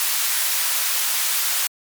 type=high-pass noise; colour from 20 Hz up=white; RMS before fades=-21 dBFS; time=0-1.67 s; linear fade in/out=0 ms; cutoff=970 Hz; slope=12 dB/octave; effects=MP3 96 kbps